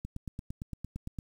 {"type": "click train", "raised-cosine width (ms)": 5, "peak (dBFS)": -25, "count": 11, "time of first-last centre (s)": [0.05, 1.188], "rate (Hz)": 8.79, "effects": ["9-bit"]}